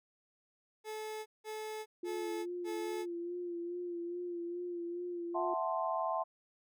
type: tone bursts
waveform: 30% pulse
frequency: 432.4 Hz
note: A4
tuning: 30 cents flat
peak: -37 dBFS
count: 4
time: 0.84-3.06 s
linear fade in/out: 50 ms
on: 420 ms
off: 180 ms
type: tone with vibrato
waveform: sine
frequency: 348.2 Hz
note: F4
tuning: 5 cents flat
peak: -37 dBFS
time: 2.03-5.54 s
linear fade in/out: 5 ms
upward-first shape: sine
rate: 2.4 Hz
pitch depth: 33 cents each way
type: chord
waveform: sine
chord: F# half-diminished seventh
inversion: third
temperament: equal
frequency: 659.3 / 740 / 880 / 1046.5 Hz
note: E5 / F#5 / A5 / C6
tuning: 0 / 0 / 0 / 0 cents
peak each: -36 / -39 / -39 / -37 dBFS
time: 5.34-6.24 s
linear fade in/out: 20 ms
effects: none